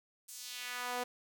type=tone with high-pass filter sweep; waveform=sawtooth; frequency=246.9 Hz; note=B3; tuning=in tune; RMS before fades=-41 dBFS; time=0.28-1.04 s; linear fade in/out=10 ms; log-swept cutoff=8500 to 520 Hz; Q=1.3; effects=none